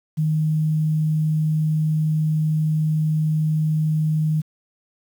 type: tone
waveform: sine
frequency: 155.56 Hz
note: D#3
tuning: in tune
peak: -17 dBFS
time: 0.17-4.42 s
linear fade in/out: 20 ms
effects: 8-bit